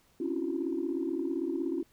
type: tone cluster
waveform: sine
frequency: 267.9 / 284.9 / 334.2 / 370.3 Hz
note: C4 / C#4 / E4 / F#4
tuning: +41 / +48 / +24 / +1 cents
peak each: -36 / -36 / -32 / -36 dBFS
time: 0.2-1.83 s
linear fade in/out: 5 ms
effects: tanh soft clip ceiling -21 dBFS + pink hiss -66 dBFS RMS until 1.92 s